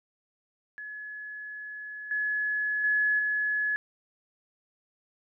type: tone with level steps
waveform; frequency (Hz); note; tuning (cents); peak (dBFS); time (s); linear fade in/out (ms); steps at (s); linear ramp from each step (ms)
sine; 1700; G#6; +40; -37 / -26 / -22 / -25; 0.78-3.76; 0; 2.11 / 2.84 / 3.19; 2
effects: none